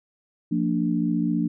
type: chord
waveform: sine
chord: Bb major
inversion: second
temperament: equal with one note detuned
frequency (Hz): 174.61 / 229.3 / 293.7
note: F3 / Bb3 / D4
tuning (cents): 0 / -28 / 0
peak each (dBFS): -25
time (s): 0.51-1.48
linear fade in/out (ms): 10
effects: none